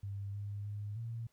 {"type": "tone with pitch steps", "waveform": "sine", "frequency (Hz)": [99.7, 101.8, 103.3, 115.1], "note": ["G2", "G#2", "G#2", "A#2"], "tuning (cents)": [30, -34, -9, -22], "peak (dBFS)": -38, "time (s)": [0.03, 1.27], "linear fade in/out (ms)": 5, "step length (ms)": 310, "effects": ["pink hiss -75 dBFS RMS until 1.32 s"]}